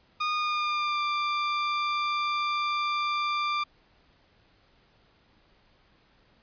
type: tone with pitch glide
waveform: sawtooth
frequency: 1227 to 1184.5 Hz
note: D#6 to D6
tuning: -25 to +14 cents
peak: -22 dBFS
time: 0.2-3.64 s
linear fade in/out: 10 ms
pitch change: -61 cents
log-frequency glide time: 0.34-1.02 s
effects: pink hiss -63 dBFS RMS until 6.42 s + resampled to 11025 Hz